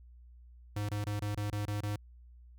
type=tone bursts; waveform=square; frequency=103.7 Hz; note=G#2; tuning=2 cents flat; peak=-33 dBFS; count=8; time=0.76-1.961 s; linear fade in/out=5 ms; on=130 ms; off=23 ms; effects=added 60 Hz sine -52 dBFS peak until 2.58 s